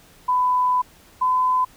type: tone pair in turn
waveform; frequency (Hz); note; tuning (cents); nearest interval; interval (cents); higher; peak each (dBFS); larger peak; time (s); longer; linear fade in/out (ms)
sine; 1000 / 1013.4; B5 / B5; +21 / +44; unison; 23; second; -16 / -16; neither; 0.28-0.82 / 1.21-1.65; first; 10
effects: pink hiss -51 dBFS RMS until 1.76 s

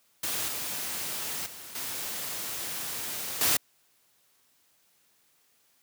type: noise with level steps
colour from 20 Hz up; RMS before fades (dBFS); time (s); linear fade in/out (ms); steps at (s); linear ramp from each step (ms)
white; -31 / -34 / -44 / -35 / -24; 0.23-3.57; 5; 0.48 / 1.46 / 1.75 / 3.41; 2
effects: white hiss -67 dBFS RMS until 5.82 s + high-pass 80 Hz 12 dB/octave

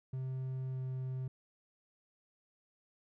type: tone with pitch glide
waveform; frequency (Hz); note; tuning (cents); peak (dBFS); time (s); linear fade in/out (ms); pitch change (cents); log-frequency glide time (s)
triangle; 130.6 to 129.85; C3 to C3; -3 to -13; -34; 0.13-1.28; 5; -10; 0.72-0.78
effects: none

